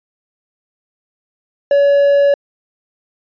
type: tone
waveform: triangle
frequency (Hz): 566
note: C#5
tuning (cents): +36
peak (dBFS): -6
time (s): 1.71-2.34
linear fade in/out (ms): 2
effects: resampled to 11025 Hz